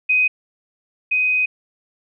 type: tone pair in turn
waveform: sine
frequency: 2507 / 2507 Hz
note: D#7 / D#7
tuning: +12 / +12 cents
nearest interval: unison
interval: 0 cents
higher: neither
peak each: -13 / -15 dBFS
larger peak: first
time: 0.09-0.28 / 1.11-1.46 s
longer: second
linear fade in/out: 10 ms
effects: none